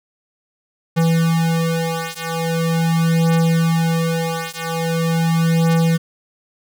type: beating tone pair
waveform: square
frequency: 164.81 / 165.23 Hz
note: E3 / E3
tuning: 0 / +4 cents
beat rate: 0.42 Hz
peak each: -19 dBFS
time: 0.96-5.98 s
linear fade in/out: 20 ms
effects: none